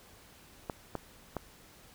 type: clicks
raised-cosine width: 1 ms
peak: -20 dBFS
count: 3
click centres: 0.698 / 0.953 / 1.367 s
effects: pink hiss -57 dBFS RMS until 1.94 s